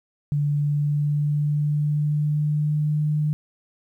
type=tone with pitch glide; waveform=sine; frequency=145.7 to 150.93 Hz; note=D3 to D3; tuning=-13 to +48 cents; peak=-19 dBFS; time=0.32-3.33 s; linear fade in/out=0 ms; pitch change=+61 cents; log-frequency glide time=0.42-3.03 s; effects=10-bit